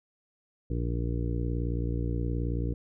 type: harmonic tone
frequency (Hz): 58.8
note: A#1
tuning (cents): +16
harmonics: 1 / 2 / 3 / 4 / 5 / 6 / 7 / 8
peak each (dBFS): -30 / -32 / -38 / -46 / -37 / -42 / -44 / -42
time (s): 0.7-2.74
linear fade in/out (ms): 5
effects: none